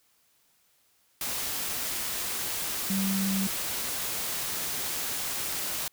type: tone in noise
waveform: sine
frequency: 193.8 Hz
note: G3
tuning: 20 cents flat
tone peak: -26 dBFS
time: 2.9-3.47 s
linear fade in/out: 2 ms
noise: white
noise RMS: -32 dBFS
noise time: 1.21-5.88 s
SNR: +3 dB
effects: white hiss -67 dBFS RMS until 5.92 s